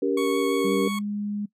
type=chord; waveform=sine; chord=G diminished; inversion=second; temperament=just; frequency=282.2 / 392 / 470.4 Hz; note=Db4 / G4 / Bb4; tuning=+31 / 0 / +16 cents; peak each=-25 dBFS; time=0.02-0.88 s; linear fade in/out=5 ms
type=tone with vibrato; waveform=20% pulse; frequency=1108.7 Hz; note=C#6; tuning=in tune; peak=-25 dBFS; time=0.17-0.99 s; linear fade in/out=5 ms; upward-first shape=triangle; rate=5.9 Hz; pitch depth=11 cents each way
type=tone with pitch glide; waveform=sine; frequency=196.2 to 206.1 Hz; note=G3 to G#3; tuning=+2 to -13 cents; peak=-26 dBFS; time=0.64-1.46 s; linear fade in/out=10 ms; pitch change=+85 cents; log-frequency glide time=0.82-0.98 s
effects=noise-tail reverb RT60 0.1 s tail -20 dB re dry + resampled to 32000 Hz